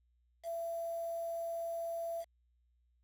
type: tone with quantisation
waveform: sine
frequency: 671 Hz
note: E5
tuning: 31 cents sharp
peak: -36 dBFS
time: 0.43-2.25 s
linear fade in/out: 50 ms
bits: 9
effects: added 60 Hz sine -70 dBFS peak until 3.03 s + AAC 64 kbps